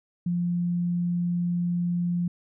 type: tone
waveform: sine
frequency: 174.61 Hz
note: F3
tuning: in tune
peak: -23 dBFS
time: 0.26-2.28 s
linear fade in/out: 5 ms
effects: none